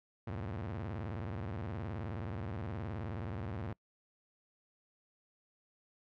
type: tone with vibrato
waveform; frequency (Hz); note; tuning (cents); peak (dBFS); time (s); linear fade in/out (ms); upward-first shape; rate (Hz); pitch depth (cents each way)
sawtooth; 98.8; G2; +14; -34; 0.27-3.73; 5; square; 19; 260
effects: noise-tail reverb RT60 0.1 s tail -25 dB re dry + low-pass 2000 Hz 12 dB/octave